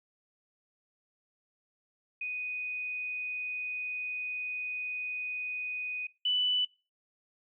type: tone pair in turn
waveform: sine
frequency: 2489 / 2983 Hz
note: D#7 / F#7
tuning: 0 / +13 cents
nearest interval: minor third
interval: 313 cents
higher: second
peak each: -33 / -26 dBFS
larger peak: second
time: 2.21-6.07 / 6.25-6.65 s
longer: first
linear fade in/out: 5 ms
effects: noise-tail reverb RT60 0.3 s tail -21 dB re dry